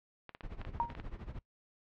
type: clicks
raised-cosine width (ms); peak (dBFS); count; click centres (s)
0.3; -29; 8; 0.293 / 0.349 / 0.408 / 0.615 / 0.65 / 0.902 / 0.951 / 0.999
type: noise with tremolo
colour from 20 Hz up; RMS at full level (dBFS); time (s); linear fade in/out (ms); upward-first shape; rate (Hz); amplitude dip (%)
brown; -41; 0.43-1.39; 5; sine; 13; 80
type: tone with exponential decay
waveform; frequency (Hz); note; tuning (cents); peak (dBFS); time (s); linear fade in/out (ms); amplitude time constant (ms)
sine; 938; A#5; +11; -25; 0.8-0.96; 0; 33
effects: noise-tail reverb RT60 0.1 s tail -20 dB re dry + low-pass 3000 Hz 12 dB/octave